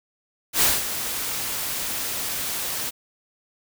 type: noise with ADSR envelope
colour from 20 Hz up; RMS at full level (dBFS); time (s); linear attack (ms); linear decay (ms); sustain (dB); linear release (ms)
white; -17; 0.53-2.91; 87; 200; -11; 24
effects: none